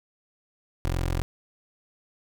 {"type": "tone", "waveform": "20% pulse", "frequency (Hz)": 43.65, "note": "F1", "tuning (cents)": 0, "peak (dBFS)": -20, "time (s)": [0.85, 1.22], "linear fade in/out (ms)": 0, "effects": []}